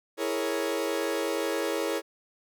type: chord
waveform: 40% pulse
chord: A# half-diminished seventh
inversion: second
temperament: equal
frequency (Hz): 329.6 / 415.3 / 466.2 / 554.4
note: E4 / G#4 / A#4 / C#5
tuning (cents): 0 / 0 / 0 / 0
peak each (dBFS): -32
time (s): 0.17-2.02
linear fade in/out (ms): 50
effects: none